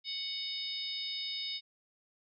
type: harmonic tone with a mistuned harmonic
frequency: 741 Hz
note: F#5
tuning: 2 cents sharp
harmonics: 3 / 4 / 5 / 6 / 7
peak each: -46 / -45 / -38 / -47 / -41 dBFS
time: 0.04-1.61 s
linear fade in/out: 50 ms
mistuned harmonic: 7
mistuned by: -43 cents
effects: none